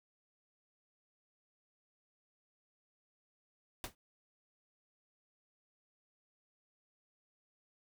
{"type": "noise with exponential decay", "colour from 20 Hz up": "pink", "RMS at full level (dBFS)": -37, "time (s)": [3.84, 3.95], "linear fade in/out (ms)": 1, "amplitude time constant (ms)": 22, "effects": []}